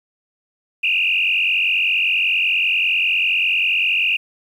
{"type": "tone with frequency modulation", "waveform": "sine", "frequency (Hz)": 2637, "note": "E7", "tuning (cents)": 0, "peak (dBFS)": -15, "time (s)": [0.83, 4.17], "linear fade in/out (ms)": 10, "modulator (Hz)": 45.1, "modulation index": 4.4, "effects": ["8-bit"]}